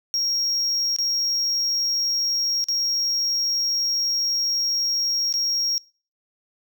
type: tone with dropouts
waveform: triangle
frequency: 5588 Hz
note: F8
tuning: in tune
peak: -19 dBFS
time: 0.14-5.78 s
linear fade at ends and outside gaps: 0 ms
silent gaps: 0.963-0.986 / 2.641-2.685 / 5.326-5.339 s
effects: noise-tail reverb RT60 0.4 s tail -25 dB re dry